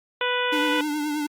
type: harmonic tone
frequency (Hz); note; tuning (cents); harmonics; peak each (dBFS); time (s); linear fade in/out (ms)
493.9; B4; 0; 1 / 2 / 3 / 4 / 5 / 6 / 7; -27 / -28 / -28 / -32 / -31 / -31 / -33; 0.21-0.81; 2
type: tone with vibrato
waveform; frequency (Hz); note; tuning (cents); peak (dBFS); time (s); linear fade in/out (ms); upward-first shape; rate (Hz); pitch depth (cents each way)
square; 298.6; D4; +29; -25; 0.52-1.27; 10; triangle; 9.5; 51
effects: Opus 48 kbps